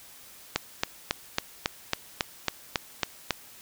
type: click train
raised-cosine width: 0.2 ms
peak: -6 dBFS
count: 11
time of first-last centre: 0.56-3.307 s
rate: 3.64 Hz
effects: white hiss -50 dBFS RMS until 3.61 s